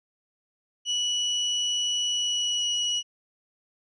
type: tone with pitch glide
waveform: 35% pulse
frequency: 2943 to 2921 Hz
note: F#7 to F#7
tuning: -10 to -23 cents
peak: -22 dBFS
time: 0.85-3.03 s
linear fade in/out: 50 ms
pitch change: -13 cents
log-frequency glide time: 2.07-2.82 s
effects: resampled to 22050 Hz